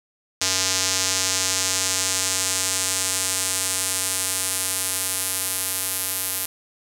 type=tone with band-pass filter sweep; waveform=square; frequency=93.9 Hz; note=F#2; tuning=26 cents sharp; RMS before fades=-24 dBFS; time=0.41-6.46 s; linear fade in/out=5 ms; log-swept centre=6100 to 12000 Hz; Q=1.7; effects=none